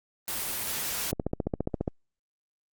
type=noise; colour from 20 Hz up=white; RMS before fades=-32 dBFS; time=0.28-1.11 s; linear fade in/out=0 ms
type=click train; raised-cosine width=2 ms; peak=-14 dBFS; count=12; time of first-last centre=1.13-1.878 s; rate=14.7 Hz
effects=Opus 24 kbps